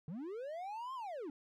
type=linear two-way sweep; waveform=triangle; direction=up then down; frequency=140 to 1078 to 264.4 Hz; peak=-39 dBFS; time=0.08-1.3 s; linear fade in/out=2 ms; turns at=0.94 s; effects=none

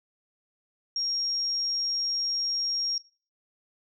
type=tone; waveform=sine; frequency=5580 Hz; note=F8; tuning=2 cents flat; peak=-26 dBFS; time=0.96-2.98 s; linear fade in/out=2 ms; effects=noise-tail reverb RT60 0.4 s tail -21 dB re dry

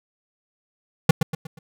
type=tone with echo; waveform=square; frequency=160 Hz; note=D#3; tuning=49 cents sharp; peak=-9 dBFS; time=1.09-1.11 s; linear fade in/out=5 ms; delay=120 ms; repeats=4; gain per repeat=-8 dB; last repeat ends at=1.59 s; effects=none

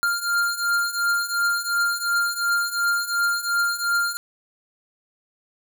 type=beating tone pair; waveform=square; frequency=1396.9 / 1399.7 Hz; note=F6 / F6; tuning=0 / +3 cents; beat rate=2.8 Hz; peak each=-26 / -23 dBFS; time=0.03-4.17 s; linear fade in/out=0 ms; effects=none

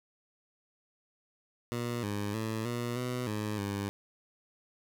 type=tone with pitch steps; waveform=15% pulse; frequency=119.7 / 102.6 / 110.7 / 119.9 / 124.5 / 106.4 / 100.3 Hz; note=A#2 / G#2 / A2 / A#2 / B2 / G#2 / G2; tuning=+46 / -21 / +11 / +49 / +14 / +42 / +40 cents; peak=-26 dBFS; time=1.72-3.89 s; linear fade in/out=0 ms; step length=310 ms; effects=none

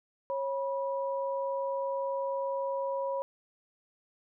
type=tone pair together; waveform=sine; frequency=546.8 / 975 Hz; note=C#5 / B5; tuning=-24 / -23 cents; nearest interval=minor seventh; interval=1001 cents; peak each=-31 / -35 dBFS; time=0.3-3.22 s; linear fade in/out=0 ms; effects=none

